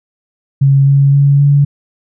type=tone with pitch steps; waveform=sine; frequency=137.7 / 139.3 / 140.92 / 142.56 Hz; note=C#3 / C#3 / C#3 / C#3; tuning=-11 / +9 / +29 / +49 cents; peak=-5 dBFS; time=0.61-1.65 s; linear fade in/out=10 ms; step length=260 ms; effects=none